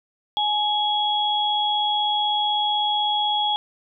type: tone pair together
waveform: sine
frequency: 840 / 3332 Hz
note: G#5 / G#7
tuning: +19 / +5 cents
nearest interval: 2 octaves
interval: 2386 cents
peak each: -22 dBFS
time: 0.37-3.56 s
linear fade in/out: 0 ms
effects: none